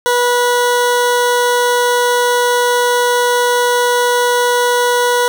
20% pulse tone, 487.7 Hz, B4, 22 cents flat, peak -6 dBFS, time 0.06-5.28 s, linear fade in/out 0 ms, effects none

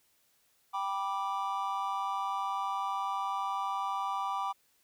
triangle chord, G major, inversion none, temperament just, 784 / 980 / 1176 Hz, G5 / B5 / D6, 0 / -14 / +2 cents, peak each -34 / -34 / -33 dBFS, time 0.73-4.53 s, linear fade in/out 20 ms, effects white hiss -70 dBFS RMS until 4.83 s

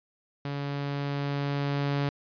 sawtooth tone with level ramp, 141.9 Hz, C#3, 41 cents sharp, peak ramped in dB -27 to -21 dBFS, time 0.45-2.09 s, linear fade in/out 2 ms, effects resampled to 11025 Hz

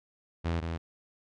sawtooth tone pair in turn, 83.7 / 83.03 Hz, E2 / E2, +27 / +13 cents, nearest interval unison, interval 14 cents, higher first, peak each -24 / -28 dBFS, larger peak first, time 0.44-0.61 / 0.61-0.78 s, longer neither, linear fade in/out 20 ms, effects low-pass 4000 Hz 12 dB/octave

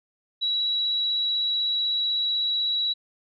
sine tone with vibrato, 3900 Hz, B7, 23 cents flat, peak -22 dBFS, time 0.41-2.94 s, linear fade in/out 20 ms, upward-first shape triangle, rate 16 Hz, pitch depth 11 cents each way, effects none

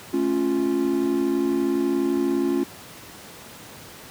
triangle chord, A augmented, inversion none, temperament equal, 220 / 277.2 / 349.2 Hz, A3 / C#4 / E#4, 0 / 0 / 0 cents, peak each -27 / -21 / -21 dBFS, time 0.13-2.64 s, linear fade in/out 10 ms, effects pink hiss -42 dBFS RMS until 4.1 s + high-pass 100 Hz 12 dB/octave

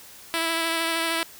5% pulse tone with vibrato, 329.6 Hz, E4, in tune, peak -12 dBFS, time 0.34-1.23 s, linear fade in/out 0 ms, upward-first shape sine, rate 13 Hz, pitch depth 16 cents each way, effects white hiss -46 dBFS RMS until 1.39 s

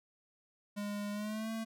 square tone with pitch glide, 205.3 to 223.9 Hz, G#3 to A3, -20 to +30 cents, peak -37 dBFS, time 0.76-1.65 s, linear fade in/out 20 ms, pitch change +150 cents, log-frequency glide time 1.12-1.51 s, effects none

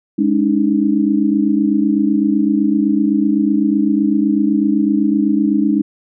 sine chord, Ab suspended fourth, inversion none, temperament equal with one note detuned, 207.7 / 283.2 / 311.1 Hz, Ab3 / Db4 / Eb4, 0 / +37 / 0 cents, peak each -16 dBFS, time 0.18-5.82 s, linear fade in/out 10 ms, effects none

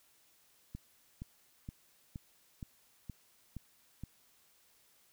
click train, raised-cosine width 5 ms, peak -30 dBFS, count 8, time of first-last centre 0.75-4.036 s, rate 2.13 Hz, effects white hiss -68 dBFS RMS until 5.12 s

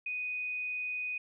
sine tone, 2489 Hz, D#7, in tune, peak -33 dBFS, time 0.06-1.18 s, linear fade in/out 5 ms, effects none

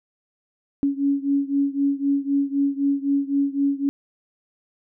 sine beating tone pair, 278.4 / 282.3 Hz, C#4 / C#4, +8 / +32 cents, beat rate 3.9 Hz, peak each -21 / -23 dBFS, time 0.83-3.89 s, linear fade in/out 0 ms, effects none

